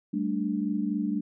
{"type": "chord", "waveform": "sine", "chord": "G suspended second", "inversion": "none", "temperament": "equal", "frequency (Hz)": [196, 220, 293.7], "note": ["G3", "A3", "D4"], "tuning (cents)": [0, 0, 0], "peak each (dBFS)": -30, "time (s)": [0.13, 1.21], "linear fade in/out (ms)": 10, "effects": []}